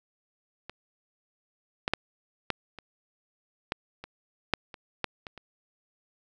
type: clicks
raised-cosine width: 0.3 ms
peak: -23 / -11 / -7 / -10 / -26 / -12 / -24 / -6 / -26 / -11 / -23 / -28 dBFS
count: 12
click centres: 0.696 / 1.879 / 1.936 / 2.503 / 2.787 / 3.721 / 4.04 / 4.537 / 4.742 / 5.043 / 5.268 / 5.377 s
effects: none